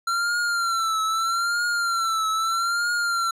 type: tone with vibrato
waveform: square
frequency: 1362 Hz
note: F6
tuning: 44 cents flat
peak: -22 dBFS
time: 0.07-3.31 s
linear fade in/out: 5 ms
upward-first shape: triangle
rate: 0.79 Hz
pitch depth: 86 cents each way
effects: low-pass 10000 Hz 12 dB/octave